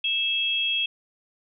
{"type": "tone pair together", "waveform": "sine", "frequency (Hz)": [2637, 3274], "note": ["E7", "G#7"], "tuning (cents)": [0, -25], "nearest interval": "major third", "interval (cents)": 375, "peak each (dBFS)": [-26, -24], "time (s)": [0.04, 0.86], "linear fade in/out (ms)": 5, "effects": []}